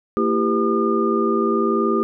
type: tone cluster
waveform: sine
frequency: 228.1 / 335.3 / 395.9 / 499 / 1212 Hz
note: A#3 / E4 / G4 / B4 / D#6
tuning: -37 / +30 / +17 / +18 / -46 cents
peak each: -22 / -23 / -20 / -29 / -23 dBFS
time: 0.17-2.03 s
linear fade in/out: 0 ms
effects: none